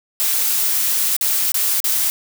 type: noise with dropouts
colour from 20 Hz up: blue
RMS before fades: -18 dBFS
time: 0.2-2.1 s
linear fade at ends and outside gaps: 0 ms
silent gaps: 1.165-1.211 / 1.519-1.543 / 1.802-1.842 s
effects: none